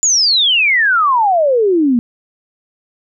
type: exponential sweep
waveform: sine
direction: down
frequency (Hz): 7110 to 229.3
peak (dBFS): -9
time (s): 0.03-1.99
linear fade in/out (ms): 0
effects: none